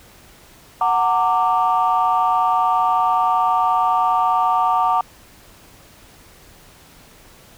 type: chord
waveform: sine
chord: Gb augmented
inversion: none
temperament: equal with one note detuned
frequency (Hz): 740 / 914.7 / 1174.7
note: Gb5 / Bb5 / D6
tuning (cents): 0 / -33 / 0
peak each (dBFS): -18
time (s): 0.81-5.01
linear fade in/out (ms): 2
effects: tanh soft clip ceiling -7 dBFS + pink hiss -47 dBFS RMS until 7.57 s